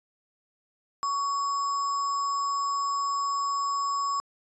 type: tone with sample-and-hold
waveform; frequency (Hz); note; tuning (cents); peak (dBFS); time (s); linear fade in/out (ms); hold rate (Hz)
sine; 1121; C#6; +19; -25; 1.03-4.2; 0; 6300
effects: resampled to 22050 Hz